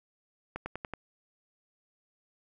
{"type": "accelerating click train", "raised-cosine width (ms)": 0.5, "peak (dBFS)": -21, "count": 5, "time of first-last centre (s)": [0.56, 0.937], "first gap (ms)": 100, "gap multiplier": 0.96, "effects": []}